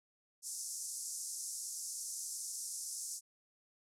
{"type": "band-pass noise", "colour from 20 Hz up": "pink", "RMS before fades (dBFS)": -43, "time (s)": [0.42, 3.21], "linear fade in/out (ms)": 50, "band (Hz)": [5500, 11000], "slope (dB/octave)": 48, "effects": []}